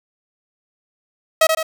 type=tone with echo; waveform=sawtooth; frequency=640 Hz; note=D#5; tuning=49 cents sharp; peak=-6 dBFS; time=1.41-1.47 s; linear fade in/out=5 ms; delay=80 ms; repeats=2; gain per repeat=-5 dB; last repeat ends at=1.63 s; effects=none